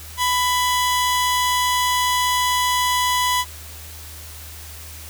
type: tone pair together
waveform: sawtooth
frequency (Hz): 995 / 3351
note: B5 / G#7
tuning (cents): +13 / +15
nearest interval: octave + major sixth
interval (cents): 2102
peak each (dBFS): -14 / -23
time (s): 0.17-3.45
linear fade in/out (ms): 50
effects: added 78 Hz sine -38 dBFS peak until 5.09 s + white hiss -39 dBFS RMS until 5.09 s